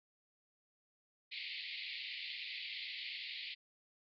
pink band-pass noise, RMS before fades -45 dBFS, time 1.31-3.55 s, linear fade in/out 20 ms, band 2000 to 4600 Hz, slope 96 dB/octave, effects none

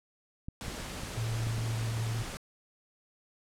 clicks, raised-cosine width 5 ms, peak -26 dBFS, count 5, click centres 0.485 / 0.682 / 1.034 / 1.47 / 1.581 s
pink noise, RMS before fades -40 dBFS, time 0.61-2.37 s, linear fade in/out 0 ms
sine tone, 113.4 Hz, A#2, 47 cents flat, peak -30 dBFS, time 1.17-2.23 s, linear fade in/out 10 ms
effects low-pass 10000 Hz 12 dB/octave

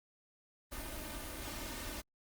pink noise with comb filter, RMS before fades -43 dBFS, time 0.71-2.02 s, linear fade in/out 20 ms, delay 3.3 ms, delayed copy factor +0.75, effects Opus 32 kbps

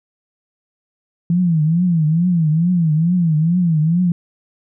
sine tone with vibrato, 166.2 Hz, E3, 15 cents sharp, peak -12 dBFS, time 1.3-4.12 s, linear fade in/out 2 ms, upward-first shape triangle, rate 2.3 Hz, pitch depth 180 cents each way, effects none

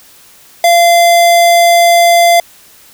square tone, 688 Hz, F5, 26 cents flat, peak -5 dBFS, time 0.64-2.4 s, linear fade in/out 2 ms, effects white hiss -41 dBFS RMS until 2.93 s

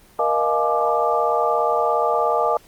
sine tone cluster, 472.9 / 616 / 693 / 851 / 1183 Hz, A#4 / D#5 / F5 / G#5 / D6, +25 / -17 / -14 / +42 / +12 cents, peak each -23 dBFS, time 0.19-2.57 s, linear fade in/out 2 ms, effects pink hiss -51 dBFS RMS until 2.67 s + Opus 24 kbps

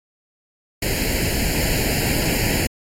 pink noise with comb filter, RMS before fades -21 dBFS, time 0.82-2.67 s, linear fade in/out 5 ms, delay 0.42 ms, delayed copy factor +0.85, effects AAC 48 kbps

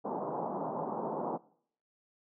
white band-pass noise, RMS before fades -36 dBFS, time 0.04-1.38 s, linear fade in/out 20 ms, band 150 to 1000 Hz, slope 48 dB/octave, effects noise-tail reverb RT60 0.6 s tail -21 dB re dry

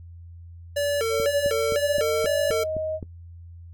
square tone with vibrato, 510 Hz, C5, 44 cents flat, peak -22 dBFS, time 0.76-2.64 s, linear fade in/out 10 ms, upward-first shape square, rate 2 Hz, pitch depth 210 cents each way
sine tone with pitch glide, 565 to 626.9 Hz, C#5 to D#5, +33 to +13 cents, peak -25 dBFS, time 1.09-3 s, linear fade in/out 50 ms, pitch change +180 cents, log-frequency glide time 1.51-2.33 s
click train, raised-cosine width 3 ms, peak -21 dBFS, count 8, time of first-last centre 1.2-3.028 s, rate 3.83 Hz
effects noise-tail reverb RT60 0.1 s tail -18 dB re dry + added 85 Hz sine -40 dBFS peak until 3.73 s

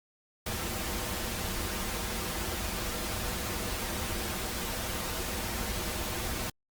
pink noise with comb filter, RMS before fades -34 dBFS, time 0.46-6.5 s, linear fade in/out 5 ms, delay 7.1 ms, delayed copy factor -0.6, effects Opus 48 kbps

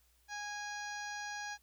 harmonic tone, 825 Hz, G#5, 12 cents flat, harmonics 1 / 2 / 3 / 4 / 5 / 6 / 7 / 8, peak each -44 / -43 / -52 / -57 / -53 / -53 / -51 / -54 dBFS, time 0.28-1.58 s, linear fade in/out 50 ms, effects added 60 Hz sine -70 dBFS peak until 1.62 s + white hiss -72 dBFS RMS until 1.62 s

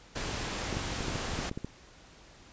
pink noise, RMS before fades -35 dBFS, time 0.15-1.5 s, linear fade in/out 10 ms
clicks, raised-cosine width 3 ms, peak -22 dBFS, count 9, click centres 0.727 / 0.77 / 1.007 / 1.083 / 1.157 / 1.39 / 1.514 / 1.575 / 1.646 s
effects pink hiss -55 dBFS RMS until 2.52 s + resampled to 16000 Hz

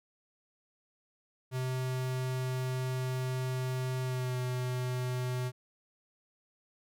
square tone with pitch glide, 128.7 to 125.98 Hz, C3 to B2, -28 to +35 cents, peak -32 dBFS, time 1.51-5.52 s, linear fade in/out 50 ms, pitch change -37 cents, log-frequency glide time 4.02-4.38 s, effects none

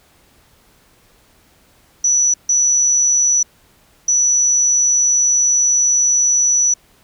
sine tone bursts at uneven times, 5920 Hz, F#8, in tune, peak -11 dBFS, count 3, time 2.04-2.34 / 2.49-3.43 / 4.08-6.74 s, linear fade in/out 5 ms, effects pink hiss -53 dBFS RMS until 7.03 s

